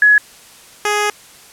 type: tone pair in turn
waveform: sine / 10% pulse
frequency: 1687 / 416.5 Hz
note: G#6 / G#4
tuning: +27 / +5 cents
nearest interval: 2 octaves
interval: 2422 cents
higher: first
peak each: -6 dBFS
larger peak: neither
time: 0.02-0.18 / 0.85-1.1 s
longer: second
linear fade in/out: 2 ms
effects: white hiss -42 dBFS RMS until 1.52 s + low-pass 11000 Hz 12 dB/octave